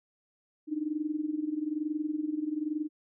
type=tone with amplitude modulation; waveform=sine; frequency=305 Hz; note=D#4; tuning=34 cents flat; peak=-26 dBFS; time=0.67-2.89 s; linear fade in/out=50 ms; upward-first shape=sine; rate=21.1 Hz; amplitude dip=80%; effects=none